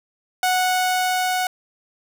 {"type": "tone with level ramp", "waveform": "sawtooth", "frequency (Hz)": 737, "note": "F#5", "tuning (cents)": -7, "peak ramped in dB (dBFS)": [-13, -16], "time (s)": [0.43, 1.47], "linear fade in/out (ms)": 2, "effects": []}